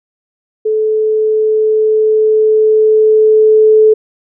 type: tone with level ramp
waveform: sine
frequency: 433.5 Hz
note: A4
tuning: 26 cents flat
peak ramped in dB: -10 to -3 dBFS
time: 0.65-3.94 s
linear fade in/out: 10 ms
effects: none